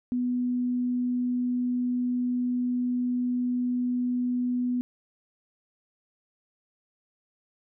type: tone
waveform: sine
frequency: 247.2 Hz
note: B3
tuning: 2 cents sharp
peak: -24 dBFS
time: 0.12-4.81 s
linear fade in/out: 0 ms
effects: none